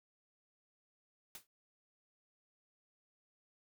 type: noise with exponential decay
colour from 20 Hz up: white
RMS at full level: -45 dBFS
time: 1.35-1.47 s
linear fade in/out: 1 ms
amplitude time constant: 24 ms
effects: none